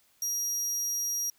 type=tone; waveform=35% pulse; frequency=5700 Hz; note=F8; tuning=34 cents sharp; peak=-26 dBFS; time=0.22-1.3 s; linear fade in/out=2 ms; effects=white hiss -66 dBFS RMS until 1.38 s